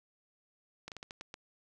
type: slowing click train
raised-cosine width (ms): 0.2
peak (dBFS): -26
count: 7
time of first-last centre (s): 0.88-1.341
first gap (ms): 38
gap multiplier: 1.28
effects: none